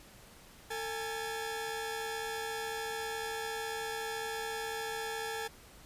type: tone cluster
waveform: sawtooth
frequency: 448.5 / 823 / 1724 Hz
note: A4 / G#5 / A6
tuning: +33 / -16 / -36 cents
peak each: -35 / -37 / -39 dBFS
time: 0.7-5.48 s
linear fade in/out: 10 ms
effects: pink hiss -56 dBFS RMS until 5.85 s + resampled to 32000 Hz